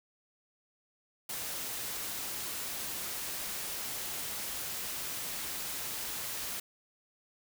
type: noise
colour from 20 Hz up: white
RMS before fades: -38 dBFS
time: 1.29-6.6 s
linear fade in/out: 5 ms
effects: none